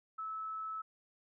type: tone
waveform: sine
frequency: 1303 Hz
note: E6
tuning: 20 cents flat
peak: -38 dBFS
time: 0.18-0.82 s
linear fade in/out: 10 ms
effects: none